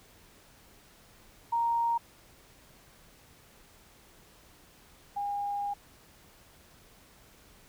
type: tone pair in turn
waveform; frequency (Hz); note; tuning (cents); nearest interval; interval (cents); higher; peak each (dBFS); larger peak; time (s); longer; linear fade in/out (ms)
sine; 932.3 / 811.5; A#5 / G#5; 0 / -40; major second; 240; first; -25 / -30; first; 1.52-1.98 / 5.16-5.74; second; 10
effects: pink hiss -58 dBFS RMS until 7.68 s